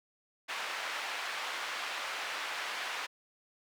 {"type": "band-pass noise", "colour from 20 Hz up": "white", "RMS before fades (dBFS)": -38, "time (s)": [0.48, 3.07], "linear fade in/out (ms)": 20, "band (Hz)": [770, 2500], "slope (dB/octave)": 12, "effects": []}